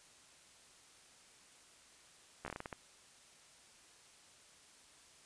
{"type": "slowing click train", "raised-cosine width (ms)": 0.5, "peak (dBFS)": -27, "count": 9, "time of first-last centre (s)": [2.45, 2.728], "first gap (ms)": 13, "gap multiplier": 1.27, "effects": ["white hiss -62 dBFS RMS until 5.25 s", "resampled to 22050 Hz"]}